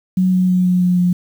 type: tone with pitch steps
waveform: sine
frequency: 185 / 183.62 / 182.24 / 180.88 / 179.53 / 178.18 Hz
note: F#3 / F#3 / F#3 / F#3 / F3 / F3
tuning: 0 / -13 / -26 / -39 / +48 / +35 cents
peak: -11 dBFS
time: 0.17-1.13 s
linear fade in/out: 5 ms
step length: 160 ms
effects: 7-bit